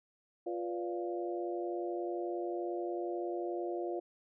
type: harmonic tone with a mistuned harmonic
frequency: 116.7 Hz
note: A#2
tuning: 2 cents sharp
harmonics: 3 / 4 / 5 / 6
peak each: -36 / -43 / -43 / -42 dBFS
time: 0.46-4 s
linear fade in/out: 10 ms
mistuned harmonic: 4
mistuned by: +92 cents
effects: none